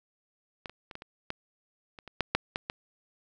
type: clicks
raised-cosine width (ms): 0.3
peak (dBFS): -22 / -29 / -27 / -24 / -27 / -17 / -29 / -28 / -10 / -7 / -14 / -16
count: 12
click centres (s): 0.658 / 0.696 / 0.912 / 0.954 / 1.021 / 1.304 / 1.988 / 2.077 / 2.207 / 2.35 / 2.559 / 2.699
effects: none